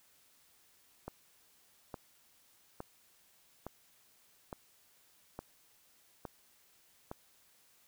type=click train; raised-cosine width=1 ms; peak=-27 dBFS; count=8; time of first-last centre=1.08-7.114 s; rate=1.16 Hz; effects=white hiss -67 dBFS RMS until 7.87 s